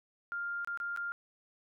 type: tone with dropouts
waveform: sine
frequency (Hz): 1400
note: F6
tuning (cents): +4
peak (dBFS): -34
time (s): 0.32-1.12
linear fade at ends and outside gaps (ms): 0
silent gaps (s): 0.647-0.674 / 0.774-0.801 / 0.963-0.973
effects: none